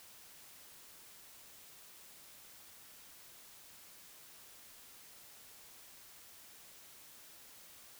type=silence; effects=white hiss -57 dBFS RMS until 7.99 s